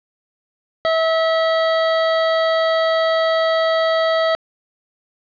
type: tone pair together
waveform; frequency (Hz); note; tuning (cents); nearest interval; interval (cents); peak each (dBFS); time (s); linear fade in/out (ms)
square; 649.1 / 1294; E5 / E6; -27 / -32; octave; 1195; -16 / -23; 0.85-4.35; 0
effects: resampled to 11025 Hz + 8-bit